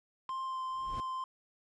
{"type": "tone with vibrato", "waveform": "triangle", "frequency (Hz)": 1046.5, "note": "C6", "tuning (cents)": 0, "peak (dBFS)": -33, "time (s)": [0.29, 1.24], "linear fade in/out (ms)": 2, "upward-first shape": "sine", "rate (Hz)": 2.1, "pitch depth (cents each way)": 11}
{"type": "click", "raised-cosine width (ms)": 0.3, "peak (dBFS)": -34, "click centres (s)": 0.293}
{"type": "noise with exponential growth", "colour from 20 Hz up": "brown", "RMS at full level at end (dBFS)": -37, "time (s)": [0.68, 1], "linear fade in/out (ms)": 0, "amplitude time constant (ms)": 69}
{"effects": ["resampled to 22050 Hz"]}